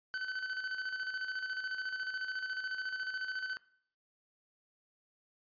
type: tone with tremolo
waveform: 45% pulse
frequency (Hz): 1521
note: F#6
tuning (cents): +47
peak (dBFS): -34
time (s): 0.14-3.57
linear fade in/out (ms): 0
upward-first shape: square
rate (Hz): 14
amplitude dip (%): 50
effects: noise-tail reverb RT60 0.6 s tail -20 dB re dry + resampled to 11025 Hz